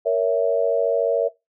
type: chord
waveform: sine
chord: A# diminished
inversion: none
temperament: equal with one note detuned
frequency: 466.2 / 560.2 / 659.3 Hz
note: A#4 / C#5 / E5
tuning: 0 / +18 / 0 cents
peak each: -21 dBFS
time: 0.05-1.29 s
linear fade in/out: 20 ms
effects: noise-tail reverb RT60 0.2 s tail -20 dB re dry